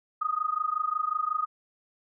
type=tone with amplitude modulation; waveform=sine; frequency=1244.5 Hz; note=D#6; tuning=in tune; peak=-22 dBFS; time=0.21-1.46 s; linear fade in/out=10 ms; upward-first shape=sine; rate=25.5 Hz; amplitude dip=90%; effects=none